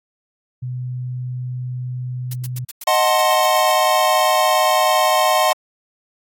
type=tone; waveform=sine; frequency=125.6 Hz; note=B2; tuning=30 cents sharp; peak=-23 dBFS; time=0.62-2.65 s; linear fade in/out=10 ms
type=noise bursts; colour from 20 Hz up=blue; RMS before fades=-30 dBFS; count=12; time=2.31-3.714 s; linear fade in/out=5 ms; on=29 ms; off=96 ms
type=chord; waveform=square; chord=D# diminished seventh; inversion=none; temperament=equal with one note detuned; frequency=622.3 / 740 / 880 / 1053.8 Hz; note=D#5 / F#5 / A5 / C6; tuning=0 / 0 / 0 / +12 cents; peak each=-19 / -19 / -23 / -19 dBFS; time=2.87-5.53 s; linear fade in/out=5 ms
effects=AAC 64 kbps